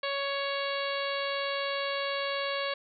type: harmonic tone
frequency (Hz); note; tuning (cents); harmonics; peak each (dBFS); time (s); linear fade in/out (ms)
557; C#5; +8; 1 / 2 / 3 / 4 / 5 / 6 / 7 / 8; -33 / -36 / -38 / -39 / -40 / -41 / -41 / -42; 0.03-2.74; 5
effects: none